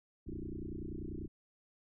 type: tone with frequency modulation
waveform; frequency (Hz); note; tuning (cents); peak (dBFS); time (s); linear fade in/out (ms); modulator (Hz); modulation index
sine; 146.83; D3; 0; -39; 0.26-1.28; 20; 30.3; 7.1
effects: none